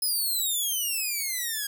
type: exponential sweep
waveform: 5% pulse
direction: down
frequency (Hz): 5140 to 1626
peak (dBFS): -18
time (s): 0.02-1.67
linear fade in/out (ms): 5
effects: none